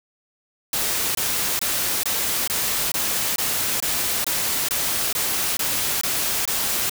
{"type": "noise bursts", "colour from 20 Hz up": "white", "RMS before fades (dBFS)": -23, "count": 14, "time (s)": [0.73, 6.896], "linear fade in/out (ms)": 2, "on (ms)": 420, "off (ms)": 22, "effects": []}